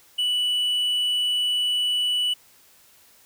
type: tone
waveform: triangle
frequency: 2960 Hz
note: F#7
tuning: in tune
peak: -19 dBFS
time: 0.18-2.34 s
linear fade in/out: 10 ms
effects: white hiss -55 dBFS RMS until 3.25 s